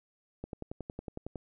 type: click train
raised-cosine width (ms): 2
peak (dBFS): -25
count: 11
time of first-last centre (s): 0.44-1.357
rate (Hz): 10.9
effects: none